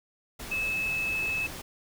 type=tone in noise; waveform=sine; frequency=2600 Hz; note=E7; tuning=24 cents flat; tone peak=-27 dBFS; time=0.51-1.47 s; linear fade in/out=10 ms; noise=pink; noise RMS=-40 dBFS; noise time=0.39-1.62 s; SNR=+10 dB; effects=none